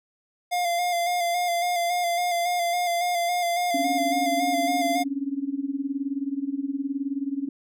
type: tone with vibrato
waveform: square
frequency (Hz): 700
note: F5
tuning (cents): +4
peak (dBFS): -23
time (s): 0.51-5.04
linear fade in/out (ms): 20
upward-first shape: square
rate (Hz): 3.6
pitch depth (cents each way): 27
type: tone with tremolo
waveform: sine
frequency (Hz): 277.2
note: C#4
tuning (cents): 0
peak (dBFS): -22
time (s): 3.74-7.49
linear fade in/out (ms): 5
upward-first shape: sine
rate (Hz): 19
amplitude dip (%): 85
effects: none